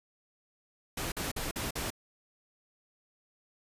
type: noise bursts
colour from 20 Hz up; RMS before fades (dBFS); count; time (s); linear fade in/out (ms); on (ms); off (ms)
pink; -35; 5; 0.97-1.904; 5; 150; 46
effects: resampled to 32000 Hz